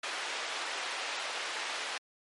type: band-pass noise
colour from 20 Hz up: white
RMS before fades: -37 dBFS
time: 0.03-1.98 s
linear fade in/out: 5 ms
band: 460 to 3200 Hz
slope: 12 dB/octave
effects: high-pass 300 Hz 12 dB/octave + MP3 48 kbps

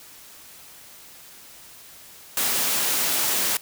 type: high-pass noise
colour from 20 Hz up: white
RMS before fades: -23 dBFS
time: 2.37-3.57 s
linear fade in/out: 2 ms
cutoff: 160 Hz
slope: 12 dB/octave
effects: white hiss -46 dBFS RMS until 3.61 s

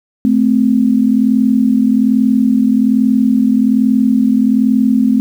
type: tone pair together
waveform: sine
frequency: 217.5 / 258.7 Hz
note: A3 / C4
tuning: -20 / -19 cents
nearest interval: minor third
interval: 301 cents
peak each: -11 dBFS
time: 0.25-5.2 s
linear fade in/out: 0 ms
effects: 7-bit

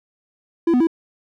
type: tone with pitch steps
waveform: triangle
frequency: 335.9 / 248 / 329.4 Hz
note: E4 / B3 / E4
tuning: +33 / +7 / -1 cents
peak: -11 dBFS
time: 0.67-0.871 s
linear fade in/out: 5 ms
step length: 67 ms
effects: none

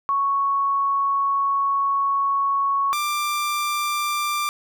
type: tone pair in turn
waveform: sine / sawtooth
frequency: 1108.7 / 1184 Hz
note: C#6 / D6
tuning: 0 / +14 cents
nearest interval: minor second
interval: 114 cents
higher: second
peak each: -18 dBFS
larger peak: neither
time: 0.09-2.93 / 2.93-4.49 s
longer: first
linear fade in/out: 0 ms
effects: none

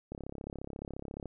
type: click train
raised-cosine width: 2 ms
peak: -27 dBFS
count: 40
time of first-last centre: 0.12-1.257 s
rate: 34.3 Hz
effects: none

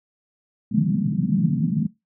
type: band-pass noise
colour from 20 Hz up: pink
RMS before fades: -21 dBFS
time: 0.71-1.87 s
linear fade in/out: 10 ms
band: 140 to 230 Hz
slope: 48 dB/octave
effects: noise-tail reverb RT60 0.2 s tail -20 dB re dry

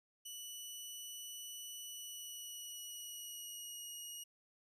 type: tone with pitch glide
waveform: 15% pulse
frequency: 2960 to 2886 Hz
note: F#7 to F#7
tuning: 0 to -44 cents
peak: -39 dBFS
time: 0.25-4.24 s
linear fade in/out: 10 ms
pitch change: -44 cents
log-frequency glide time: 1.82-3.93 s
effects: none

